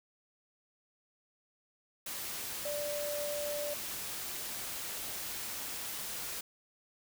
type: tone in noise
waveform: sine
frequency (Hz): 586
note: D5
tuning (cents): -4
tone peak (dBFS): -35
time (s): 2.65-3.74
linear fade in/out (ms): 5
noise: white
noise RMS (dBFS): -40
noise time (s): 2.06-6.41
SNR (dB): +2
effects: none

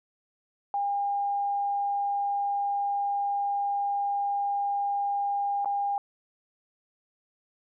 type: tone with dropouts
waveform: sine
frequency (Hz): 806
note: G5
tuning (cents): +48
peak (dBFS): -25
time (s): 0.74-5.98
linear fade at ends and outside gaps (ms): 1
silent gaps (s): 5.647-5.657
effects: none

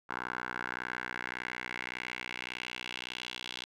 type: tone with band-pass filter sweep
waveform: 10% pulse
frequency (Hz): 61.74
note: B1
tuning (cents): 0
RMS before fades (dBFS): -40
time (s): 0.09-3.65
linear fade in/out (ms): 10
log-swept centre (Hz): 1300 to 3400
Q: 2.8
effects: none

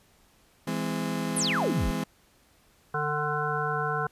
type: chord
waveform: 35% pulse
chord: E augmented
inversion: none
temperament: just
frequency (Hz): 164.81 / 206 / 257.5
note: E3 / G#3 / B#3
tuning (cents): 0 / -14 / -28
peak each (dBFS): -31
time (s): 0.67-2.04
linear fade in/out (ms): 5
type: exponential sweep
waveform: sine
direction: down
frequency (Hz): 11840 to 35.99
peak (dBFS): -25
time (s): 1.36-1.91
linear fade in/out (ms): 10
type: harmonic tone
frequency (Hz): 149.3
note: D3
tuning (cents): +29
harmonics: 1 / 3 / 5 / 7 / 9 / 10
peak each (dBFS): -33 / -33 / -33 / -33 / -33 / -33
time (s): 2.94-4.07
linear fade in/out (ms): 5
effects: pink hiss -62 dBFS RMS until 4.11 s + resampled to 32000 Hz

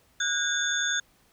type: tone cluster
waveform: sine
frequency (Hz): 1469 / 1619 / 3543 / 6590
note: F#6 / G#6 / A7 / G#8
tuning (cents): -13 / -45 / +11 / -14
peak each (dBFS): -30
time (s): 0.2-1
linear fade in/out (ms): 5
effects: pink hiss -63 dBFS RMS until 1.32 s

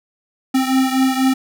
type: beating tone pair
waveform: square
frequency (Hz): 261.6 / 265.7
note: C4 / C4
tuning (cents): 0 / +27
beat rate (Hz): 4.1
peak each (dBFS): -16 / -20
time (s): 0.54-1.34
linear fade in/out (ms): 10
effects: none

